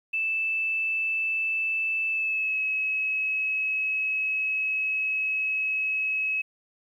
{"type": "tone with pitch glide", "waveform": "sine", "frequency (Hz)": [2637, 2569], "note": ["E7", "E7"], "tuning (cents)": [0, -45], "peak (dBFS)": -24, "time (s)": [0.13, 6.42], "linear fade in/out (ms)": 10, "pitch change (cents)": -45, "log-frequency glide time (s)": [2.09, 2.6], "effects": ["10-bit"]}